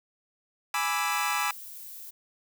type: chord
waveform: 25% pulse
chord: E dominant seventh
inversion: first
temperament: equal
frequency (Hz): 830.6 / 987.8 / 1174.7 / 1318.5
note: G#5 / B5 / D6 / E6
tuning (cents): 0 / 0 / 0 / 0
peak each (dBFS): -28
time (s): 0.74-1.51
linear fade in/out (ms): 2
type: noise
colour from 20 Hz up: violet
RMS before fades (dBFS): -43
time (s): 1.11-2.11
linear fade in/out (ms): 10
effects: none